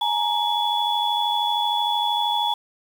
sine tone cluster, 842 / 935 / 3411 Hz, G#5 / A#5 / G#7, +24 / +5 / +46 cents, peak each -24 dBFS, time 0.01-2.54 s, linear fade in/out 5 ms, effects 7-bit

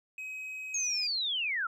triangle tone with pitch glide, 2536 to 2448 Hz, D#7 to D#7, +32 to -29 cents, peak -36 dBFS, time 0.18-1.07 s, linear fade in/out 2 ms, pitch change -61 cents, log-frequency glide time 0.77-0.91 s
sine linear sweep, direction down, 6645 to 1300 Hz, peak -29 dBFS, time 0.74-1.67 s, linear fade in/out 5 ms
effects none

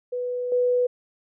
sine tone with level steps, 493.9 Hz, B4, in tune, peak -25 / -18 dBFS, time 0.12-0.87 s, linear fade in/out 10 ms, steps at 0.52 s, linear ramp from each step 2 ms, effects none

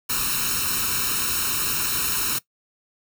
white noise with comb filter, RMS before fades -24 dBFS, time 0.09-2.39 s, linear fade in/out 10 ms, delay 0.74 ms, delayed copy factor +0.95, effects noise-tail reverb RT60 0.1 s tail -19 dB re dry

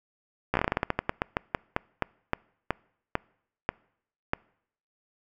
slowing click train, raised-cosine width 0.5 ms, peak -9 dBFS, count 23, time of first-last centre 0.54-4.334 s, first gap 14 ms, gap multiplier 1.2, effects noise-tail reverb RT60 0.7 s tail -26 dB re dry

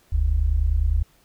sine tone pair together, 44.73 / 74.7 Hz, F1 / D2, +42 / +30 cents, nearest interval major sixth, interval 888 cents, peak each -20 dBFS, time 0.12-1.03 s, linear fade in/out 10 ms, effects pink hiss -59 dBFS RMS until 1.24 s

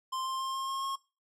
square tone with pitch steps, 1046.5 / 1053.8 / 1061.1 / 1068.5 / 1075.9 / 1083.4 Hz, C6 / C6 / C6 / C6 / C6 / C#6, 0 / +12 / +24 / +36 / +48 / -40 cents, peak -33 dBFS, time 0.12-0.96 s, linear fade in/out 10 ms, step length 140 ms, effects noise-tail reverb RT60 0.3 s tail -20 dB re dry + low-pass 10000 Hz 12 dB/octave

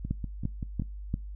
two click trains, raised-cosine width 5 ms, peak -16 / -22 dBFS, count 4 / 5, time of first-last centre 0.11-1.141 / 0.05-0.821 s, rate 2.91 / 5.19 Hz, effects noise-tail reverb RT60 0.3 s tail -25 dB re dry + added 50 Hz sine -37 dBFS peak until 1.35 s

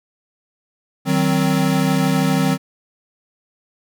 square chord, C diminished, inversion first, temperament equal with one note detuned, 155.56 / 188.01 / 261.6 Hz, Eb3 / Gb3 / C4, 0 / +28 / 0 cents, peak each -20 dBFS, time 1.05-2.58 s, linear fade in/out 50 ms, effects none

